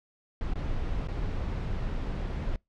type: noise with dropouts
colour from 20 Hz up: brown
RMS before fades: -31 dBFS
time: 0.41-2.56 s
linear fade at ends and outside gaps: 1 ms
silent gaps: 0.536-0.556 / 1.073-1.085 s
effects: noise-tail reverb RT60 0.2 s tail -26 dB re dry + low-pass 4000 Hz 12 dB/octave